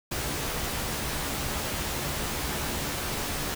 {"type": "noise with comb filter", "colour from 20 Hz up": "pink", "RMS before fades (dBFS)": -31, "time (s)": [0.11, 3.55], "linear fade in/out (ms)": 10, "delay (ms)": 14, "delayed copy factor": 0.5, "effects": []}